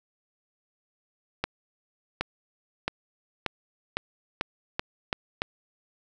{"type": "accelerating click train", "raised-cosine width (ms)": 0.3, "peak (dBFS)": -10, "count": 9, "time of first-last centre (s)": [1.44, 5.419], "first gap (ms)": 770, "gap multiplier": 0.87, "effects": []}